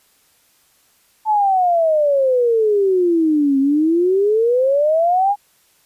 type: exponential two-way sweep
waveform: sine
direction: down then up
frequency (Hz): 880 to 267.9 to 831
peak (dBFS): -12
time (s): 1.25-5.36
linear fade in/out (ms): 50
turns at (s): 3.59
effects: white hiss -57 dBFS RMS until 5.85 s + resampled to 32000 Hz